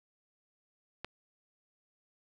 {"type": "click", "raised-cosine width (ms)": 0.3, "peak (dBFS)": -22, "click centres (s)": 1.046, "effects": ["9-bit"]}